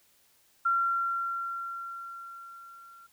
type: tone with level ramp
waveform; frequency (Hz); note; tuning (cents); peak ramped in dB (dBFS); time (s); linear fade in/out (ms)
sine; 1370; F6; -34; -22 to -50; 0.65-3.07; 10
effects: white hiss -65 dBFS RMS until 3.12 s